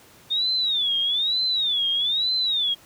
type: tone with vibrato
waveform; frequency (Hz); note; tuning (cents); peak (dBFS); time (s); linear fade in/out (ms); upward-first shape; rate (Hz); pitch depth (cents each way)
sine; 3626; A#7; -49; -20; 0.3-2.75; 20; sine; 1.1; 200
effects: pink hiss -51 dBFS RMS until 2.85 s + high-pass 80 Hz 12 dB/octave